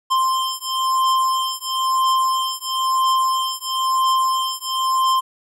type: beating tone pair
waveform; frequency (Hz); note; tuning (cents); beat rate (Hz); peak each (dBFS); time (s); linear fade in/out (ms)
square; 1046.5 / 1047.5; C6 / C6; 0 / +2; 1; -21; 0.1-5.21; 20
effects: low-pass 12000 Hz 12 dB/octave + 9-bit